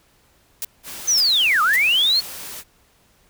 blue noise bursts, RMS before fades -26 dBFS, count 3, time 0.62-1.761 s, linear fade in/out 0 ms, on 27 ms, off 530 ms
white noise, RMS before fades -34 dBFS, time 0.83-2.64 s, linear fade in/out 50 ms
sine linear two-way sweep, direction down then up, 6272 to 1174.7 to 4429 Hz, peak -14 dBFS, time 1.07-2.21 s, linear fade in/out 20 ms, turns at 1.62 s
effects pink hiss -58 dBFS RMS until 3.29 s

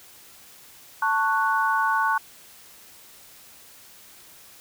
sine chord, F# minor, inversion first, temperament just, 888 / 1110 / 1480 Hz, A5 / C#6 / F#6, +16 / +2 / 0 cents, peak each -24 / -24 / -24 dBFS, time 1.02-2.18 s, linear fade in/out 5 ms, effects white hiss -49 dBFS RMS until 4.6 s

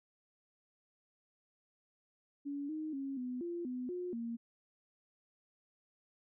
sine tone with pitch steps, 284.1 / 310.9 / 273.1 / 250.3 / 344.9 / 251.1 / 358.5 / 232.5 Hz, C#4 / D#4 / C#4 / B3 / F4 / B3 / F4 / A#3, +43 / -1 / -26 / +23 / -22 / +29 / +45 / -4 cents, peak -37 dBFS, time 2.45-4.37 s, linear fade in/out 20 ms, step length 240 ms, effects none

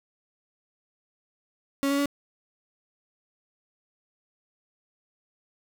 35% pulse tone with pitch steps, 277.2 / 280.6 / 284 Hz, C#4 / C#4 / C#4, 0 / +21 / +42 cents, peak -21 dBFS, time 1.83-2.058 s, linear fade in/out 0 ms, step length 76 ms, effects none

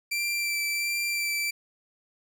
sawtooth tone with vibrato, 2347 Hz, D7, 2 cents flat, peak -23 dBFS, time 0.11-1.51 s, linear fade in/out 10 ms, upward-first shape sine, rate 1.4 Hz, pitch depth 14 cents each way, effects none

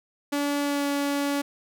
sawtooth tone with pitch glide, 287 to 283.9 Hz, D4 to C#4, -40 to +41 cents, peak -20 dBFS, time 0.32-1.42 s, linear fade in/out 10 ms, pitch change -19 cents, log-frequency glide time 0.61-0.87 s, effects none

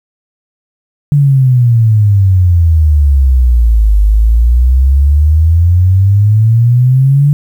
sine exponential two-way sweep, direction down then up, 146.83 to 50.5 to 146.83 Hz, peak -4 dBFS, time 1.12-7.33 s, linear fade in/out 0 ms, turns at 3.99 s, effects 7-bit

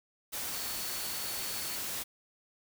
sine tone in noise, 4435 Hz, C#8, in tune, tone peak -44 dBFS, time 0.52-1.77 s, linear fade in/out 20 ms, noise white, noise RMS -37 dBFS, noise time 0.32-2.04 s, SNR -10 dB, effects none

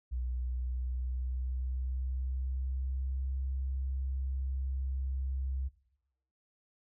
sine tone with pitch glide, 61.74 to 66.17 Hz, B1 to C2, 0 to +20 cents, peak -32 dBFS, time 0.11-5.69 s, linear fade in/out 20 ms, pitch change +120 cents, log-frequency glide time 0.25-3.35 s, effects noise-tail reverb RT60 0.8 s tail -18 dB re dry

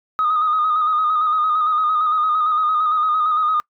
sine tone with vibrato, 1244.5 Hz, D#6, in tune, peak -14 dBFS, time 0.19-3.6 s, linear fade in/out 0 ms, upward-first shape square, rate 8.8 Hz, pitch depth 35 cents each way, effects noise-tail reverb RT60 0.1 s tail -25 dB re dry + tanh soft clip ceiling -11 dBFS

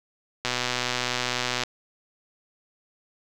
click train, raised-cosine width 0.2 ms, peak -8 dBFS, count 148, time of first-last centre 0.45-1.635 s, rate 124 Hz, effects none

